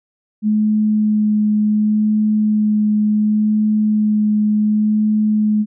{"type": "tone with vibrato", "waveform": "sine", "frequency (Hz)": 212.5, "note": "G#3", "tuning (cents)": 40, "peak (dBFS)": -12, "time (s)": [0.42, 5.66], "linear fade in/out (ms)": 50, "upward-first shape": "sine", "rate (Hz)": 0.69, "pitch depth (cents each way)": 10, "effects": []}